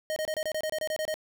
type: tone bursts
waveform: square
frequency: 622.3 Hz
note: D#5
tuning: in tune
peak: -29 dBFS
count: 12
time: 0.1-1.141 s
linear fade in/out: 0 ms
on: 62 ms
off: 27 ms
effects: none